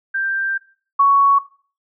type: tone pair in turn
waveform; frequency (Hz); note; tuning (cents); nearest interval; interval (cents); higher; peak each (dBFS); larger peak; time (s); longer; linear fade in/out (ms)
sine; 1577 / 1115.1; G6 / C#6; +10 / +10; tritone; 600; first; -18 / -9; second; 0.14-0.58 / 0.99-1.39; first; 10
effects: noise-tail reverb RT60 0.4 s tail -17 dB re dry

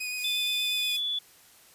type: tone with vibrato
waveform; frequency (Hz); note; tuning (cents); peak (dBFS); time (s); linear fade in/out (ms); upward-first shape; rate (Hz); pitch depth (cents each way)
sawtooth; 2486; D#7; -2; -28; 0-0.97; 10; sine; 8.4; 16
type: noise with tremolo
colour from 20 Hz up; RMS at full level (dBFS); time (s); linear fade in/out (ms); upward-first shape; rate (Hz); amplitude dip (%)
violet; -39; 0.15-1.02; 50; triangle; 16; 25
type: tone with pitch glide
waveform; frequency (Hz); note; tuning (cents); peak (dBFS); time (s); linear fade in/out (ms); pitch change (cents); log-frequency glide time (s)
sine; 3520 to 3444; A7 to A7; 0 to -38; -27; 0.24-1.19; 5; -38; 0.65-0.96
effects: white hiss -56 dBFS RMS until 1.74 s + resampled to 32000 Hz

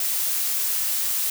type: noise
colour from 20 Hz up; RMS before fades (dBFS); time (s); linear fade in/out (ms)
blue; -24; 0-1.3; 2
effects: none

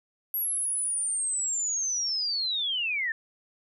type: linear sweep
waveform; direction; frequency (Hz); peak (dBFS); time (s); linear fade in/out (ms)
sine; down; 11640 to 1745; -26; 0.34-3.12; 2
effects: none

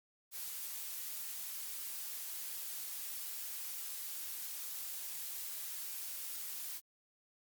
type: noise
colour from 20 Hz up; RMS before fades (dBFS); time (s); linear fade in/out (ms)
blue; -43; 0.31-6.81; 50
effects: Opus 48 kbps

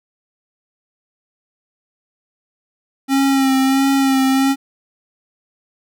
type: tone with vibrato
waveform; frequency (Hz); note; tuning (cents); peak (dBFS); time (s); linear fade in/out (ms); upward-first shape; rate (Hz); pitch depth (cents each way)
square; 269.2; C4; +49; -13; 3.08-4.56; 50; sine; 1.5; 28
effects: none

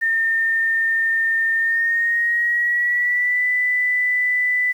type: tone with pitch glide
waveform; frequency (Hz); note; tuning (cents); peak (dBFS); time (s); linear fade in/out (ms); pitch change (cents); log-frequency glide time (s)
sine; 1814 to 1989.6; A#6 to B6; -48 to +12; -16; 0.01-4.73; 20; +160; 1.56-3.45
effects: 8-bit

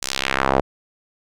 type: tone with band-pass filter sweep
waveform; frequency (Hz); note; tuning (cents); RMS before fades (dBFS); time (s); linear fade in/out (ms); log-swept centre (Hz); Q
sawtooth; 66.8; C2; +36; -21; 0.02-0.61; 5; 7200 to 590; 1.4
effects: none

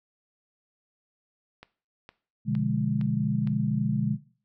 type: click train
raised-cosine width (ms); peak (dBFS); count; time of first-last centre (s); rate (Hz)
0.3; -28; 5; 1.63-3.473; 2.17
type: chord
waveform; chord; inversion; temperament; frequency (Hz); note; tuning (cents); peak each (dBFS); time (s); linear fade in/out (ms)
sine; B diminished seventh; none; equal; 123.47 / 146.83 / 174.61 / 207.7; B2 / D3 / F3 / Ab3; 0 / 0 / 0 / 0; -30 / -28 / -33 / -27; 2.45-4.18; 50
effects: noise-tail reverb RT60 0.4 s tail -17 dB re dry

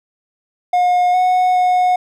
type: tone with pitch steps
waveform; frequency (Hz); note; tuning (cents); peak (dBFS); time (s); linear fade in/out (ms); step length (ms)
triangle; 718 / 733 / 728; F5 / F#5 / F#5; +48 / -16 / -28; -9; 0.73-1.96; 5; 410
effects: none

